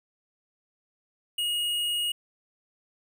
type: tone with hard clipping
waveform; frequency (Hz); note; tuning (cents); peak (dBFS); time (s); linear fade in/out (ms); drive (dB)
triangle; 2876; F#7; -50; -27; 1.38-2.12; 5; 14
effects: none